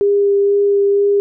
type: tone with vibrato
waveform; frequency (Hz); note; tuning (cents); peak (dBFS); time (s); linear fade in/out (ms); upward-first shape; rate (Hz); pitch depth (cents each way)
sine; 402.4; G4; +45; -10; 0.01-1.2; 0; sine; 2.1; 10
effects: none